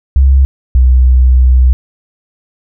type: tone pair in turn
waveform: sine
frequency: 67.1 / 63.33 Hz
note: C2 / B1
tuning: +44 / +44 cents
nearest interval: minor second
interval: 100 cents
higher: first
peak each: -3 dBFS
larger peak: neither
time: 0.16-0.45 / 0.75-1.73 s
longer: second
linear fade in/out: 0 ms
effects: none